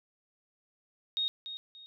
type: tone with echo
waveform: sine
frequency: 3729 Hz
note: A#7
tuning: in tune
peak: -28 dBFS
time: 1.17-1.28 s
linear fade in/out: 0 ms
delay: 290 ms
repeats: 2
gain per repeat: -10 dB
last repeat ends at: 1.86 s
effects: none